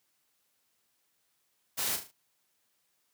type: noise with echo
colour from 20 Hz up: white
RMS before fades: -32 dBFS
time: 1.77-1.97 s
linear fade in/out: 20 ms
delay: 37 ms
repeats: 4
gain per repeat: -7 dB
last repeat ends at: 2.118 s
effects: white hiss -75 dBFS RMS until 3.13 s + high-pass 80 Hz 12 dB/octave